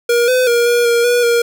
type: tone with pitch steps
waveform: square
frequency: 475 / 507 / 474 / 478.3 / 470.8 / 484.1 / 471.4 Hz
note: A#4 / B4 / A#4 / A#4 / A#4 / B4 / A#4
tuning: +33 / +45 / +29 / +44 / +17 / -35 / +19 cents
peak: -11 dBFS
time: 0.09-1.42 s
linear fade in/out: 5 ms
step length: 190 ms
effects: none